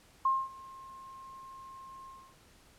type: tone with ADSR envelope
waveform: sine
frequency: 1065 Hz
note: C6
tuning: 30 cents sharp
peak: -23 dBFS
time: 0.25-2.36 s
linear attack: 5 ms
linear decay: 230 ms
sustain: -23 dB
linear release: 280 ms
effects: pink hiss -61 dBFS RMS until 2.78 s + low-pass 12000 Hz 12 dB/octave